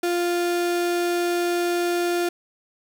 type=tone; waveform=35% pulse; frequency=349.2 Hz; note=F4; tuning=in tune; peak=-19 dBFS; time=0.03-2.29 s; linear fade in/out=5 ms; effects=none